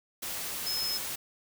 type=tone in noise; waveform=sine; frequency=5170 Hz; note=E8; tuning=34 cents flat; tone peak=-30 dBFS; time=0.66-0.98 s; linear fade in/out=10 ms; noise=white; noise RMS=-36 dBFS; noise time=0.22-1.16 s; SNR=+3 dB; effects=none